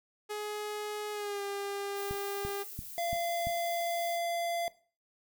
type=tone with pitch glide; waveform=sawtooth; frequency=419.9 to 400.7 Hz; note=G#4 to G4; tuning=+19 to +38 cents; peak=-31 dBFS; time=0.29-2.64 s; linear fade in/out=20 ms; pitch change=-81 cents; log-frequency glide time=1.12-1.42 s
type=noise; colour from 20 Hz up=violet; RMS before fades=-45 dBFS; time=1.94-4.2 s; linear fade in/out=50 ms
type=click train; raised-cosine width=5 ms; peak=-27 dBFS; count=5; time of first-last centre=2.11-3.471 s; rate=2.94 Hz
type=tone; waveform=square; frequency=685 Hz; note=F5; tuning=34 cents flat; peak=-32 dBFS; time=2.98-4.68 s; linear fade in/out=0 ms
effects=noise-tail reverb RT60 0.4 s tail -18 dB re dry